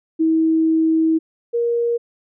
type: tone pair in turn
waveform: sine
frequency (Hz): 321.5 / 471.1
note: E4 / A#4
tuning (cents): -43 / +18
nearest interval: perfect fifth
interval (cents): 661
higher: second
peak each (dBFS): -13 / -16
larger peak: first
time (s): 0.19-1.19 / 1.53-1.98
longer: first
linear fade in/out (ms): 20
effects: none